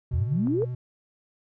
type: tone with vibrato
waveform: triangle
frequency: 123.47 Hz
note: B2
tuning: in tune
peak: -27 dBFS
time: 0.11-0.75 s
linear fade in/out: 5 ms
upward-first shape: square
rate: 12 Hz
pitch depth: 18 cents each way
type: exponential sweep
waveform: sine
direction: up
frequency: 71.7 to 493.9 Hz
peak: -22 dBFS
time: 0.13-0.65 s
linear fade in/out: 10 ms
type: clicks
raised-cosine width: 1 ms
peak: -26 dBFS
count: 2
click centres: 0.472 / 0.621 s
effects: none